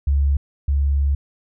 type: tone pair in turn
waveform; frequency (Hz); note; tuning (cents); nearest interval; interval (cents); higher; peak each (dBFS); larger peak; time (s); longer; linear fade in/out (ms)
sine; 70.2 / 70.2; C#2 / C#2; +22 / +22; unison; 0; neither; -14 / -15; first; 0.07-0.37 / 0.68-1.15; second; 5
effects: none